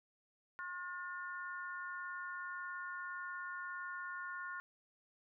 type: harmonic tone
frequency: 358.3 Hz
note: F4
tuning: 44 cents sharp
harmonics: 3 / 4 / 5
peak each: -47 / -44 / -49 dBFS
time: 0.59-4.6 s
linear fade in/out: 0 ms
effects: none